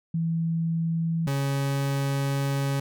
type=tone pair in turn; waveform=sine / 40% pulse; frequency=164.81 / 138.59 Hz; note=E3 / C#3; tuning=0 / 0 cents; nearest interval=minor third; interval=300 cents; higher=first; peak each=-23 dBFS; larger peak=neither; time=0.14-1.27 / 1.27-2.8 s; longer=second; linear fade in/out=5 ms; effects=none